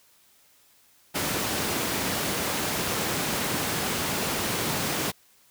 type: high-pass noise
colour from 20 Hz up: pink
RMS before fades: -28 dBFS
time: 1.14-5.12 s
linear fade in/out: 20 ms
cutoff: 130 Hz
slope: 12 dB/octave
effects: white hiss -60 dBFS RMS until 5.5 s